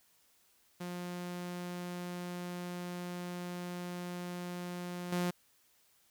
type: tone with level steps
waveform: sawtooth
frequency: 177.2 Hz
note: F3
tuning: 25 cents sharp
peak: -35 / -27 dBFS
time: 0.8-5.31 s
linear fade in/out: 10 ms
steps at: 5.12 s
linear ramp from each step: 5 ms
effects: white hiss -69 dBFS RMS until 6.1 s